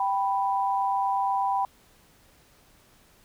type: tone pair together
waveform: sine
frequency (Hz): 784 / 987.8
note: G5 / B5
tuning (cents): 0 / 0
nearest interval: major third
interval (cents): 400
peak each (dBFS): -25 / -26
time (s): 0-1.65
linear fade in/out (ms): 2
effects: pink hiss -59 dBFS RMS until 3.24 s